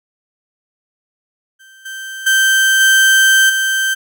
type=tone with level steps; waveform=35% pulse; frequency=1560 Hz; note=G6; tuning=9 cents flat; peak=-39 / -24 / -8 / -6 / -12 dBFS; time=1.59-3.95 s; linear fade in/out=20 ms; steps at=1.85 / 2.26 / 2.8 / 3.49 s; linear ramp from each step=10 ms; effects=none